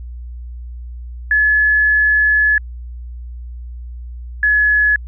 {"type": "tone pair in turn", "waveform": "sine", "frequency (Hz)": [1710, 1700.3], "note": ["A6", "G#6"], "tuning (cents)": [-50, 40], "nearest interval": "unison", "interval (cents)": 10, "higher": "first", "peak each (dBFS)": -10, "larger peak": "neither", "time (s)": [[1.31, 2.58], [4.43, 4.96]], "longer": "first", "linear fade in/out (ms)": 2, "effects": ["added 60 Hz sine -27 dBFS peak until 5.07 s"]}